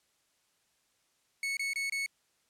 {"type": "tone bursts", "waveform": "40% pulse", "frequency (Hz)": 2209, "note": "C#7", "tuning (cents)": -7, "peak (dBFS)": -30, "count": 4, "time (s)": [1.43, 2.062], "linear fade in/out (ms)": 2, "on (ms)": 140, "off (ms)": 24, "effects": ["white hiss -73 dBFS RMS until 2.49 s", "low-pass 10000 Hz 12 dB/octave"]}